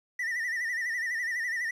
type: tone with vibrato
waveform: triangle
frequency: 1893 Hz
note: A#6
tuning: 26 cents sharp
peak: -27 dBFS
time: 0.19-1.71 s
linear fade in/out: 5 ms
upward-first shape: sine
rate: 12 Hz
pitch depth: 95 cents each way
effects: resampled to 32000 Hz + 10-bit